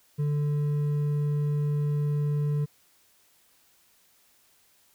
triangle tone with hard clipping, 146.83 Hz, D3, in tune, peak -25 dBFS, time 0.18-2.66 s, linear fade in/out 20 ms, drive 8 dB, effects white hiss -63 dBFS RMS until 4.94 s

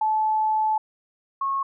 sine tone pair in turn, 867 / 1092.4 Hz, A5 / C#6, -26 / -26 cents, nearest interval major third, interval 400 cents, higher second, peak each -19 / -22 dBFS, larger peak first, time 0.01-0.78 / 1.41-1.63 s, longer first, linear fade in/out 5 ms, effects none

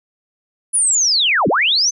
sine linear two-way sweep, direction down then up, 10090 to 137.1 to 6320 Hz, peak -12 dBFS, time 0.73-1.91 s, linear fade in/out 20 ms, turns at 1.48 s, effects none

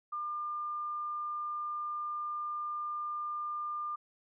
sine tone, 1200 Hz, D6, 37 cents sharp, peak -34 dBFS, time 0.12-3.96 s, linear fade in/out 10 ms, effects none

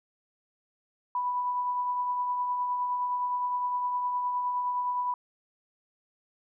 sine tone with tremolo, 987.8 Hz, B5, in tune, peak -25 dBFS, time 1.15-5.14 s, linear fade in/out 2 ms, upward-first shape triangle, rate 9.7 Hz, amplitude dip 35%, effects none

